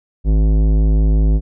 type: tone with tanh clipping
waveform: sine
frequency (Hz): 52.8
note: G#1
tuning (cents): +29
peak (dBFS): -12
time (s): 0.24-1.41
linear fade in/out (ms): 50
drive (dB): 15
effects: none